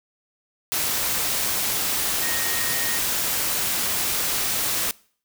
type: tone in noise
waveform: sine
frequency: 1864.7 Hz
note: A#6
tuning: in tune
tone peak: -31 dBFS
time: 2.22-2.98 s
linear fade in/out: 0 ms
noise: white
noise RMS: -24 dBFS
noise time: 0.72-4.91 s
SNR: -10 dB
effects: noise-tail reverb RT60 0.5 s tail -23 dB re dry